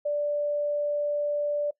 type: tone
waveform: sine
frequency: 586 Hz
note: D5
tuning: 4 cents flat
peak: -24 dBFS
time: 0.05-1.71 s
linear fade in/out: 10 ms
effects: noise-tail reverb RT60 0.1 s tail -21 dB re dry